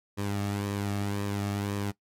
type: tone with flanger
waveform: sawtooth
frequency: 101.1 Hz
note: G#2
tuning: 46 cents flat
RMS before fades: -31 dBFS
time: 0.17-1.92 s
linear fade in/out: 20 ms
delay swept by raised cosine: 1.4 to 2.04 ms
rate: 1.9 Hz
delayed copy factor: -0.5
effects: noise-tail reverb RT60 0.1 s tail -19 dB re dry + MP3 64 kbps